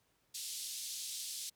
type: band-pass noise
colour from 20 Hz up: pink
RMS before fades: -43 dBFS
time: 0.34-1.5 s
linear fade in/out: 10 ms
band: 3700 to 12000 Hz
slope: 24 dB/octave
effects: pink hiss -75 dBFS RMS until 1.55 s + high-pass 60 Hz 12 dB/octave